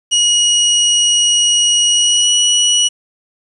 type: tone with pitch glide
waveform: 25% pulse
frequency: 2900 to 2925 Hz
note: F#7 to F#7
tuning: -35 to -21 cents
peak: -6 dBFS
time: 0.11-2.89 s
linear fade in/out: 20 ms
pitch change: +14 cents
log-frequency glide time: 1.89-2.27 s
effects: resampled to 24000 Hz + 7-bit